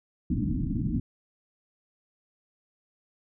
white low-pass noise, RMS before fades -28 dBFS, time 0.3-1 s, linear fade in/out 5 ms, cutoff 300 Hz, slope 96 dB/octave, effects none

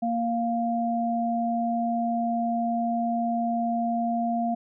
sine tone pair together, 233.1 / 698.5 Hz, A#3 / F5, 0 / 0 cents, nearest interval octave + perfect fifth, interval 1900 cents, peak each -26 dBFS, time 0.02-4.55 s, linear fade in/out 10 ms, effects none

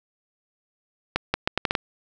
accelerating click train, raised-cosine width 0.3 ms, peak -5 dBFS, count 7, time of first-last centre 1.16-1.752 s, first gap 180 ms, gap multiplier 0.75, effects none

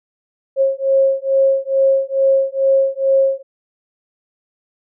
sine beating tone pair, 539 / 541.3 Hz, C#5 / C#5, -49 / -41 cents, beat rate 2.3 Hz, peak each -15 dBFS, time 0.56-3.43 s, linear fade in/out 50 ms, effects none

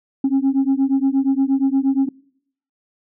sine beating tone pair, 266.8 / 275.3 Hz, C4 / C#4, +34 / -12 cents, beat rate 8.5 Hz, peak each -16 dBFS, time 0.24-2.09 s, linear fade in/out 5 ms, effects noise-tail reverb RT60 0.7 s tail -26 dB re dry + tanh soft clip ceiling -11 dBFS

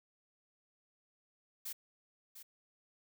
blue noise with echo, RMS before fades -42 dBFS, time 1.65-1.73 s, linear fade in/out 10 ms, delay 700 ms, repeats 1, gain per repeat -10 dB, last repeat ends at 2.43 s, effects none

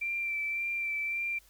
sine tone with vibrato, 2349 Hz, D7, in tune, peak -30 dBFS, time 0.01-1.39 s, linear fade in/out 10 ms, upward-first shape sine, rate 1.8 Hz, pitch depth 21 cents each way, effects added 50 Hz sine -63 dBFS peak until 1.49 s + white hiss -62 dBFS RMS until 1.49 s

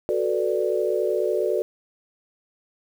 sine chord, B minor seventh, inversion second, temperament equal, 370 / 440 / 493.9 / 587.3 Hz, F#4 / A4 / B4 / D5, 0 / 0 / 0 / 0 cents, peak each -25 / -25 / -28 / -26 dBFS, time 0.09-1.62 s, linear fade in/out 0 ms, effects 8-bit

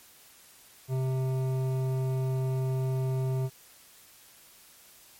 sine tone with hard clipping, 130.81 Hz, C3, in tune, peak -28 dBFS, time 0.88-3.5 s, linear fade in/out 50 ms, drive 12 dB, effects white hiss -55 dBFS RMS until 5.19 s + MP3 64 kbps

